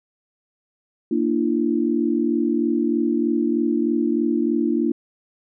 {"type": "tone cluster", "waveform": "sine", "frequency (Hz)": [233.2, 296.6, 339.7], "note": ["A#3", "D4", "F4"], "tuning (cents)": [1, 17, -48], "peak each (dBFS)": -22, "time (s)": [1.11, 4.92], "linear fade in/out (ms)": 5, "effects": []}